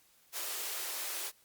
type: high-pass noise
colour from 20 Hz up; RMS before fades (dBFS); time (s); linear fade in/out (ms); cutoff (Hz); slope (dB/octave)
white; -38; 0.32-1.32; 50; 340; 48
effects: white hiss -66 dBFS RMS until 1.44 s + Opus 48 kbps